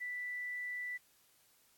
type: tone with quantisation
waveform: sine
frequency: 1975.5 Hz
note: B6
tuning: in tune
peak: -38 dBFS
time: 0-0.98 s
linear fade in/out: 20 ms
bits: 11
effects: white hiss -69 dBFS RMS until 1.77 s + AAC 64 kbps